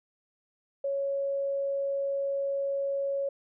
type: tone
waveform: sine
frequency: 554.4 Hz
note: C#5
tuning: in tune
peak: -27 dBFS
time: 0.84-3.29 s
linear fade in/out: 5 ms
effects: none